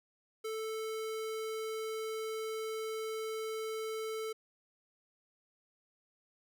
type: tone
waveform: square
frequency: 440 Hz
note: A4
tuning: in tune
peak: -37 dBFS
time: 0.44-4.33 s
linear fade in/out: 10 ms
effects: none